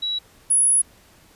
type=tone pair in turn; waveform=sine; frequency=3900 / 10283 Hz; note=B7 / E9; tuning=-23 / -44 cents; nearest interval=octave + perfect fourth; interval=1679 cents; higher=second; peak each=-22 / -14 dBFS; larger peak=second; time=0.02-0.19 / 0.5-0.82 s; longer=second; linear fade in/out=10 ms; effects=pink hiss -53 dBFS RMS until 1.35 s + resampled to 32000 Hz